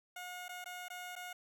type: tone with dropouts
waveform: 15% pulse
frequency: 720 Hz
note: F#5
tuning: 47 cents flat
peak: -37 dBFS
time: 0.16-1.33 s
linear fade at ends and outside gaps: 5 ms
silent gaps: 0.483-0.491 / 0.643-0.658 / 0.884-0.901 / 1.155-1.162 s
effects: none